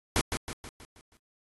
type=noise with echo; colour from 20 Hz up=pink; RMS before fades=-25 dBFS; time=0.16-0.21 s; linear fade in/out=0 ms; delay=160 ms; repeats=6; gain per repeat=-6 dB; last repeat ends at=1.17 s; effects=AAC 32 kbps